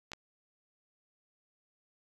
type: clicks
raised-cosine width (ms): 0.2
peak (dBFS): -24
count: 2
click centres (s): 0.118 / 0.134
effects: resampled to 24000 Hz